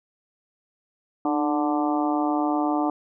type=harmonic tone with a mistuned harmonic; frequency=147 Hz; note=D3; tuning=2 cents sharp; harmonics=2 / 3 / 4 / 5 / 6 / 7 / 8; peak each=-23 / -37 / -32 / -27 / -30 / -35 / -33 dBFS; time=1.25-2.9 s; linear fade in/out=2 ms; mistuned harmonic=2; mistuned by=+46 cents; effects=none